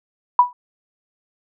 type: tone with exponential decay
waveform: sine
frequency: 982 Hz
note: B5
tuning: 10 cents flat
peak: -4 dBFS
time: 0.39-0.53 s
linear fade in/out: 2 ms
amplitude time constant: 29 ms
effects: none